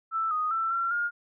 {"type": "tone with pitch steps", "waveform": "sine", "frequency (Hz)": [1324, 1244, 1334, 1363, 1419], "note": ["E6", "D#6", "E6", "F6", "F6"], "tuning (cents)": [7, -1, 20, -43, 27], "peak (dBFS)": -25, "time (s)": [0.11, 1.11], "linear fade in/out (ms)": 50, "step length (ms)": 200, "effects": []}